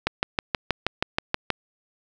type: click train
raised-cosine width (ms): 0.3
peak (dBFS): -5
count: 10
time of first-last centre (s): 0.07-1.503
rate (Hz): 6.28
effects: none